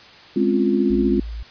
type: chord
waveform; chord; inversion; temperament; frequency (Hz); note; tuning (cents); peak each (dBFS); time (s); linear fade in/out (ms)
sine; Db major seventh; second; equal; 207.7 / 261.6 / 277.2 / 349.2; Ab3 / C4 / Db4 / F4; 0 / 0 / 0 / 0; -20 / -21 / -24 / -20; 0.36-1.2; 5
type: tone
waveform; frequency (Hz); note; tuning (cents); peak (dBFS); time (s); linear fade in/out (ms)
sine; 55.7; A1; +22; -27; 0.9-1.43; 5
effects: white hiss -44 dBFS RMS until 1.5 s + resampled to 11025 Hz